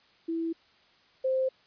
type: tone pair in turn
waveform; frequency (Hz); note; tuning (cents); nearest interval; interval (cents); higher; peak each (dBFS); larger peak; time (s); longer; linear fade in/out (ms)
sine; 329.6 / 523.2; E4 / C5; 0 / 0; minor sixth; 800; second; -28 / -24; second; 0.28-0.53 / 1.24-1.49; neither; 10
effects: white hiss -62 dBFS RMS until 1.66 s + resampled to 11025 Hz